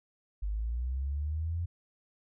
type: linear sweep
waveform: sine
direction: up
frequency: 49 to 87.31 Hz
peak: -30 dBFS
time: 0.42-1.66 s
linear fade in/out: 10 ms
effects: none